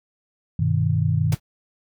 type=chord; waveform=sine; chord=G augmented; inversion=none; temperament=equal; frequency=98 / 123.47 / 155.56 Hz; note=G2 / B2 / D#3; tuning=0 / 0 / 0 cents; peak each=-22 / -23 / -21 dBFS; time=0.59-1.35 s; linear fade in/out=5 ms
type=noise with exponential decay; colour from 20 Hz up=pink; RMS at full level=-24 dBFS; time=1.32-1.4 s; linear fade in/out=5 ms; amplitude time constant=16 ms
effects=none